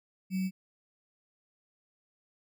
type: tone with sample-and-hold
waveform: sine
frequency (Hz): 188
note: F#3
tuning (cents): +28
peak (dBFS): -28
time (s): 0.3-0.51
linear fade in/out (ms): 50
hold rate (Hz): 2450
effects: none